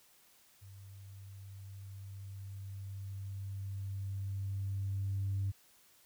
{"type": "tone with level ramp", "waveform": "sine", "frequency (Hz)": 98, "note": "G2", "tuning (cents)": 0, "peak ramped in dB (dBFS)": [-50, -30], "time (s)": [0.61, 5.52], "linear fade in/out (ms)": 20, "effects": ["tanh soft clip ceiling -28 dBFS", "white hiss -65 dBFS RMS until 6.05 s"]}